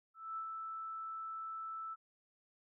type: tone with ADSR envelope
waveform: sine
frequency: 1318.5 Hz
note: E6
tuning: in tune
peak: -38 dBFS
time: 0.14-1.96 s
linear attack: 230 ms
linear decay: 80 ms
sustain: -3 dB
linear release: 32 ms
effects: none